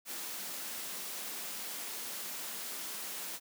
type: high-pass noise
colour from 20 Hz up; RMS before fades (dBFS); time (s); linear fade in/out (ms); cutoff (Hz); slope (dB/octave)
white; -41; 0.05-3.4; 50; 170; 48
effects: none